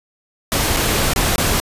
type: noise with dropouts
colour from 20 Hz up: pink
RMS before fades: -17 dBFS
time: 0.52-1.6 s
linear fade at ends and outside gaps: 0 ms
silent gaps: 0.764-0.769 / 1.135-1.161 / 1.359-1.381 s
effects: resampled to 32000 Hz